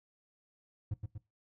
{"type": "tone with echo", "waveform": "triangle", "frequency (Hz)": 103.83, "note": "G#2", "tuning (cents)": 0, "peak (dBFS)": -30, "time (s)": [0.91, 0.94], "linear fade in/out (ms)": 5, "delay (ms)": 120, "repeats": 2, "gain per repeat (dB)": -4, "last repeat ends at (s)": 1.18, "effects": ["noise-tail reverb RT60 0.2 s tail -18 dB re dry"]}